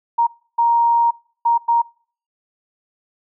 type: tone bursts at uneven times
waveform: sine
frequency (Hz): 936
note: A#5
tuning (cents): +7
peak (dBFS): -12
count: 4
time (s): 0.18-0.27 / 0.58-1.11 / 1.45-1.58 / 1.68-1.82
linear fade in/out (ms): 10
effects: noise-tail reverb RT60 0.5 s tail -25 dB re dry